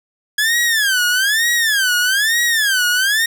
sawtooth tone with vibrato, 1661 Hz, G#6, in tune, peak -10 dBFS, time 0.38-3.26 s, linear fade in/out 5 ms, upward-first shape sine, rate 1.1 Hz, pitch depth 240 cents each way, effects 7-bit

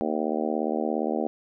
harmonic tone, 77.3 Hz, D#2, 11 cents flat, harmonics 3 / 4 / 5 / 6 / 7 / 8 / 9 / 10, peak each -30 / -31 / -32 / -33 / -33 / -34 / -35 / -35 dBFS, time 0.01-1.27 s, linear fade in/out 0 ms, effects none

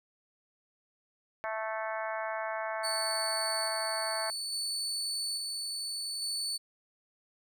harmonic tone, 219.7 Hz, A3, 2 cents flat, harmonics 3 / 4 / 5 / 6 / 7 / 8 / 9 / 10, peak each -36 / -39 / -41 / -44 / -42 / -43 / -50 / -46 dBFS, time 1.44-4.3 s, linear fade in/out 0 ms
30% pulse tone with tremolo, 4477 Hz, C#8, 16 cents sharp, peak -29 dBFS, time 2.83-6.58 s, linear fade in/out 20 ms, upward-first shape square, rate 0.59 Hz, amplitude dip 25%
effects none

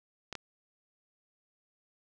clicks, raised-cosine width 0.2 ms, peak -21 dBFS, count 2, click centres 0.327 / 0.353 s, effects 8-bit

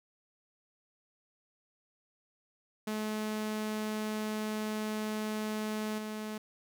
sawtooth tone with level steps, 214.8 Hz, A3, 41 cents flat, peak -29 / -33 dBFS, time 2.87-6.38 s, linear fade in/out 5 ms, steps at 5.98 s, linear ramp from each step 5 ms, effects none

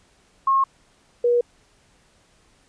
sine tone pair in turn, 1080 / 481.1 Hz, C#6 / B4, -45 / -45 cents, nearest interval octave + major second, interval 1400 cents, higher first, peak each -15 dBFS, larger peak neither, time 0.47-0.64 / 1.24-1.41 s, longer neither, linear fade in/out 5 ms, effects pink hiss -59 dBFS RMS until 2.68 s + resampled to 22050 Hz

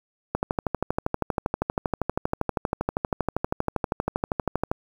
click train, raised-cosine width 1 ms, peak -9 dBFS, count 56, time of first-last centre 0.35-4.715 s, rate 12.6 Hz, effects 7-bit

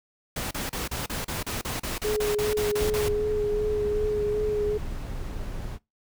pink noise bursts, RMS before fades -31 dBFS, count 15, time 0.36-3.086 s, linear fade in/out 5 ms, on 150 ms, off 34 ms
sine tone with vibrato, 420.7 Hz, G#4, 22 cents sharp, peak -23 dBFS, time 2.04-4.78 s, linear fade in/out 10 ms, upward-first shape sine, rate 2.6 Hz, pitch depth 17 cents each way
brown noise, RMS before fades -33 dBFS, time 2.77-5.79 s, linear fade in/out 50 ms
effects noise-tail reverb RT60 0.2 s tail -22 dB re dry

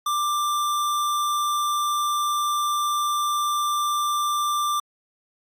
square tone, 1183 Hz, D6, 12 cents sharp, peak -22 dBFS, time 0.06-4.8 s, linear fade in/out 5 ms, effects AAC 64 kbps

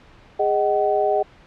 sine tone cluster, 412.3 / 619 / 756 Hz, G#4 / D#5 / F#5, -13 / -9 / +37 cents, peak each -21 dBFS, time 0.39-1.23 s, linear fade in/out 10 ms, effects pink hiss -49 dBFS RMS until 1.46 s + low-pass 3000 Hz 12 dB/octave

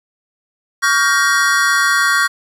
square chord, G half-diminished seventh, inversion second, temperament just, 1128.9 / 1411.2 / 1568 / 1881.6 Hz, Db6 / F6 / G6 / Bb6, +31 / +18 / 0 / +16 cents, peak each -18 dBFS, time 0.82-2.28 s, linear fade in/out 20 ms, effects low-pass 11000 Hz 12 dB/octave + 8-bit

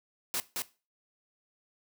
white noise with echo, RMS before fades -32 dBFS, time 0.34-0.4 s, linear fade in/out 0 ms, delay 220 ms, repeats 1, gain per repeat -2 dB, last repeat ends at 0.62 s, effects noise-tail reverb RT60 0.3 s tail -17 dB re dry + high-pass 80 Hz 12 dB/octave

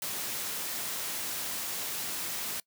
white noise, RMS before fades -35 dBFS, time 0.02-2.6 s, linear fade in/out 2 ms, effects noise-tail reverb RT60 0.1 s tail -24 dB re dry + high-pass 100 Hz 12 dB/octave

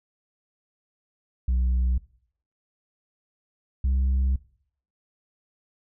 sine tone pair in turn, 62.1 / 65.51 Hz, B1 / C2, +10 / +3 cents, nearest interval minor second, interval 93 cents, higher second, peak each -17 dBFS, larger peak neither, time 1.48-1.98 / 3.84-4.36 s, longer second, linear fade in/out 5 ms, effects noise-tail reverb RT60 0.6 s tail -22 dB re dry + tanh soft clip ceiling -19 dBFS

